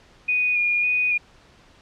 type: tone with vibrato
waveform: sine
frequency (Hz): 2452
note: D#7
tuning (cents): -26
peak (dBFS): -18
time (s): 0.28-1.18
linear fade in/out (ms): 10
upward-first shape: square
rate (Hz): 1.8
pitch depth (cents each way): 16
effects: pink hiss -53 dBFS RMS until 1.81 s + low-pass 5000 Hz 12 dB/octave